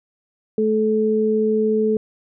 sine tone pair together, 216.7 / 433.3 Hz, A3 / A4, -26 / -27 cents, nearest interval octave, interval 1199 cents, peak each -20 / -17 dBFS, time 0.58-1.97 s, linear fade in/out 2 ms, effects none

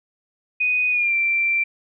sine tone with pitch glide, 2489 to 2353 Hz, D#7 to D7, 0 to +3 cents, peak -17 dBFS, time 0.6-1.64 s, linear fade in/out 10 ms, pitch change -97 cents, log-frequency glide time 0.9-1.14 s, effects none

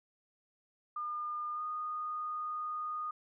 sine tone with pitch glide, 1210 to 1231.2 Hz, D#6 to D#6, -49 to -19 cents, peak -35 dBFS, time 0.96-3.11 s, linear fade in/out 5 ms, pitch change +30 cents, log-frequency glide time 1.53-1.62 s, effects none

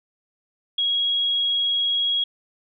sine tone, 3307 Hz, G#7, 8 cents flat, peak -19 dBFS, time 0.78-2.24 s, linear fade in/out 5 ms, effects none

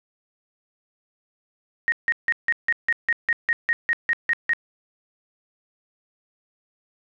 sine tone bursts, 1867 Hz, A#6, 2 cents sharp, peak -17 dBFS, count 14, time 1.88-4.534 s, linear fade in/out 0 ms, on 41 ms, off 160 ms, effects none

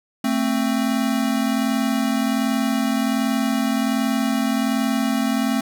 square tone pair together, 222.8 / 264.1 Hz, A3 / C4, +22 / +16 cents, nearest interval minor third, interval 294 cents, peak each -22 dBFS, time 0.24-5.61 s, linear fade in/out 5 ms, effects none

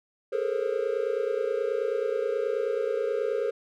triangle tone cluster, 412.9 / 442.3 / 471.6 / 533 Hz, G#4 / A4 / A#4 / C5, -10 / +9 / +20 / +32 cents, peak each -29 dBFS, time 0.32-3.51 s, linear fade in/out 10 ms, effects none

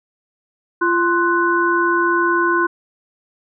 sine tone cluster, 343.7 / 1046 / 1488 Hz, F4 / C6 / F#6, -28 / -1 / +9 cents, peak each -18 dBFS, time 0.81-2.67 s, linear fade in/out 10 ms, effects none

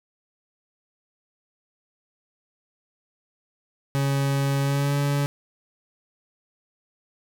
40% pulse tone with pitch glide, 138.59 to 142.49 Hz, C#3 to C#3, 0 to +48 cents, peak -20 dBFS, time 3.95-5.26 s, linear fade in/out 0 ms, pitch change +48 cents, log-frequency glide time 4.6-4.95 s, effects none

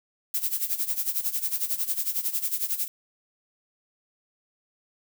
violet noise with tremolo, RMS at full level -25 dBFS, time 0.34-2.88 s, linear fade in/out 2 ms, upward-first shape sine, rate 11 Hz, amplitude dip 80%, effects none

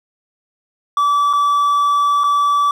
triangle tone with dropouts, 1154 Hz, D6, 31 cents flat, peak -10 dBFS, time 0.97-2.71 s, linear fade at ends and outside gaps 2 ms, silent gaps 1.33-1.334 / 2.236-2.24 s, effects none

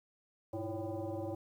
sine tone with frequency modulation, 120.7 Hz, B2, 39 cents flat, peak -36 dBFS, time 0.53-1.35 s, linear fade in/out 5 ms, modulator 221 Hz, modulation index 2.7, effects 11-bit

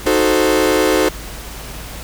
40% pulse chord, D# diminished seventh, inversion none, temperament equal, 311.1 / 370 / 440 / 523.3 Hz, D#4 / F#4 / A4 / C5, 0 / 0 / 0 / 0 cents, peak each -17 dBFS, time 0.06-1.09 s, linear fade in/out 5 ms, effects added 52 Hz sine -32 dBFS peak until 2.03 s + pink hiss -32 dBFS RMS until 2.03 s

